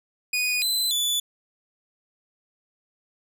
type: tone with pitch steps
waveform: sawtooth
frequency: 2474 / 4037 / 3469 Hz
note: D#7 / B7 / A7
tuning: -10 / +37 / -25 cents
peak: -19 dBFS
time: 0.33-1.2 s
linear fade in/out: 5 ms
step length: 290 ms
effects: none